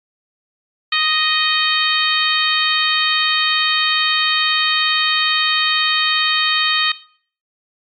harmonic tone, 622.3 Hz, D#5, in tune, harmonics 2 / 3 / 4 / 5 / 6 / 7, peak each -22 / -21 / -21 / -21 / -21 / -23 dBFS, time 0.92-6.92 s, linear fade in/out 5 ms, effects noise-tail reverb RT60 0.5 s tail -17 dB re dry + MP3 48 kbps

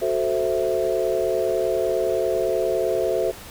sine chord, F# half-diminished seventh, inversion none, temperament equal, 370 / 440 / 523.3 / 659.3 Hz, F#4 / A4 / C5 / E5, 0 / 0 / 0 / 0 cents, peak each -25 dBFS, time 0.01-3.32 s, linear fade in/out 20 ms, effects pink hiss -40 dBFS RMS until 3.5 s

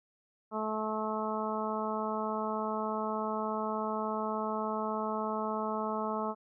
harmonic tone, 216.6 Hz, A3, 27 cents flat, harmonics 1 / 2 / 3 / 4 / 5 / 6, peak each -37 / -38 / -38 / -38 / -38 / -40 dBFS, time 0.51-6.35 s, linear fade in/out 50 ms, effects none

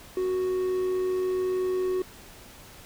triangle tone with amplitude modulation, 370 Hz, F#4, in tune, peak -21 dBFS, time 0.17-2.02 s, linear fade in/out 2 ms, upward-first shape sine, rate 101 Hz, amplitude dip 25%, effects pink hiss -48 dBFS RMS until 2.85 s

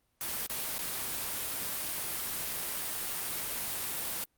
white noise with dropouts, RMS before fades -35 dBFS, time 0.21-4.24 s, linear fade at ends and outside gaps 0 ms, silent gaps 0.465-0.498 / 0.782-0.791 s, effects pink hiss -75 dBFS RMS until 4.37 s + Opus 32 kbps

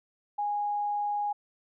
sine tone, 825 Hz, G#5, 12 cents flat, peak -27 dBFS, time 0.38-1.33 s, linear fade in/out 10 ms, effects none

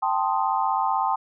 sine chord, A half-diminished seventh, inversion third, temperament equal, 784 / 880 / 1046.5 / 1244.5 Hz, G5 / A5 / C6 / Eb6, 0 / 0 / 0 / 0 cents, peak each -25 / -25 / -26 / -30 dBFS, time 0.02-1.16 s, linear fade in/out 10 ms, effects none

